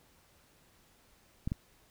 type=clicks; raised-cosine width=5 ms; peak=-20 dBFS; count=2; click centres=1.475 / 1.519 s; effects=pink hiss -65 dBFS RMS until 1.9 s